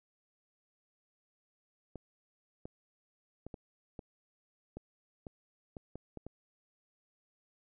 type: clicks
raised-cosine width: 2 ms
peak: -30 dBFS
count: 11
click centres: 1.957 / 2.655 / 3.466 / 3.542 / 3.992 / 4.77 / 5.268 / 5.768 / 5.956 / 6.173 / 6.266 s
effects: none